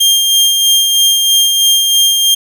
sawtooth tone with tremolo, 3202 Hz, G7, 36 cents sharp, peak -3 dBFS, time 0-2.35 s, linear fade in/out 10 ms, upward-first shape sine, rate 3.1 Hz, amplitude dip 35%, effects none

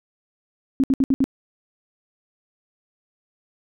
sine tone bursts, 267.7 Hz, C4, 40 cents sharp, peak -14 dBFS, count 5, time 0.8-1.241 s, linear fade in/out 0 ms, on 37 ms, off 64 ms, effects none

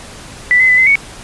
sine tone with pitch steps, 1977 / 2041 / 2000 / 2053 / 2226 Hz, B6 / C7 / B6 / C7 / C#7, +1 / -44 / +21 / -33 / +7 cents, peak -6 dBFS, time 0.51-0.955 s, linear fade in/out 0 ms, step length 89 ms, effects pink hiss -33 dBFS RMS until 1.23 s + resampled to 24000 Hz

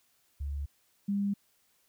sine tone pair in turn, 71 / 200.8 Hz, C#2 / G3, +42 / +42 cents, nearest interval octave + tritone, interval 1800 cents, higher second, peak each -32 / -27 dBFS, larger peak second, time 0.4-0.66 / 1.08-1.34 s, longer neither, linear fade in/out 10 ms, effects white hiss -70 dBFS RMS until 1.88 s

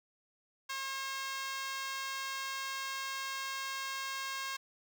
5% pulse tone with high-pass filter, 538 Hz, C5, 48 cents sharp, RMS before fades -39 dBFS, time 0.69-4.57 s, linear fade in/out 10 ms, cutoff 1200 Hz, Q 3.2, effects none

